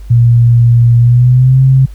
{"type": "tone with pitch glide", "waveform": "sine", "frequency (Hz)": [118.2, 132.68], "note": ["A#2", "C3"], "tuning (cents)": [24, 25], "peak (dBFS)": -3, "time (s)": [0.1, 1.86], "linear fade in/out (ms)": 10, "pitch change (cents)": 201, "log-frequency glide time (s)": [0.99, 1.62], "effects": ["added 50 Hz sine -25 dBFS peak until 1.94 s", "pink hiss -47 dBFS RMS until 1.94 s"]}